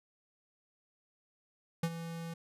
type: tone with ADSR envelope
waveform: square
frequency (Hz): 166.5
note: E3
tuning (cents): +18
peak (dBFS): -28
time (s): 1.83-2.34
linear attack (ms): 5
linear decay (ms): 54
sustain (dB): -12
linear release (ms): 7
effects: resampled to 32000 Hz